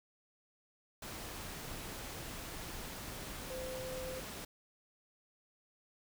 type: tone in noise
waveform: sine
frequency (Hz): 516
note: C5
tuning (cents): -24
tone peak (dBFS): -41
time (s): 3.5-4.2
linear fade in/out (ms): 5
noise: pink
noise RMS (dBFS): -45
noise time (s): 1.02-4.45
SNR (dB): +1
effects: none